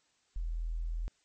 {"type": "tone", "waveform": "sine", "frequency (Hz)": 41.2, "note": "E1", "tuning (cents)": 0, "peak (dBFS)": -32, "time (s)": [0.36, 1.08], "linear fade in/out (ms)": 0, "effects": ["white hiss -72 dBFS RMS until 1.24 s", "MP3 32 kbps"]}